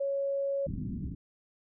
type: tone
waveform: sine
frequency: 554.4 Hz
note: C#5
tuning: in tune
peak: -28 dBFS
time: 0-0.67 s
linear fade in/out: 10 ms
type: low-pass noise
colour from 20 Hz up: white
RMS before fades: -36 dBFS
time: 0.66-1.15 s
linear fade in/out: 10 ms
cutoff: 270 Hz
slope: 48 dB/octave
effects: none